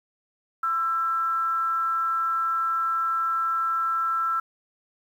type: tone with frequency modulation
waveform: sine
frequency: 1334 Hz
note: E6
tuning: 20 cents sharp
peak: -22 dBFS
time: 0.63-4.4 s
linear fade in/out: 5 ms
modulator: 288 Hz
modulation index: 0.27
effects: 9-bit